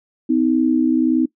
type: tone pair together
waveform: sine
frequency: 255 / 316.4 Hz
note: C4 / D#4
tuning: -44 / +29 cents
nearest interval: major third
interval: 373 cents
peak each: -16 dBFS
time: 0.29-1.26 s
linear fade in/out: 10 ms
effects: noise-tail reverb RT60 0.1 s tail -20 dB re dry